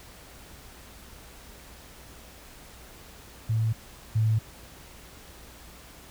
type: tone pair in turn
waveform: sine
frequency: 111.5 / 110.09 Hz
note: A2 / A2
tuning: +23 / +1 cents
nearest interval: unison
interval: 22 cents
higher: first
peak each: -22 / -20 dBFS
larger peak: second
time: 3.49-3.73 / 4.15-4.39 s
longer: neither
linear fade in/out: 10 ms
effects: added 60 Hz sine -53 dBFS peak until 6.1 s + pink hiss -49 dBFS RMS until 6.1 s